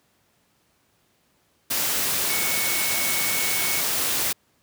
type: tone in noise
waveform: sine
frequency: 2217 Hz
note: C#7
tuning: in tune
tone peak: -29 dBFS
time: 2.29-3.81 s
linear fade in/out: 10 ms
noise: white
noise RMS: -24 dBFS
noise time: 1.7-4.33 s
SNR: -8 dB
effects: pink hiss -65 dBFS RMS until 4.62 s + high-pass 80 Hz 12 dB/octave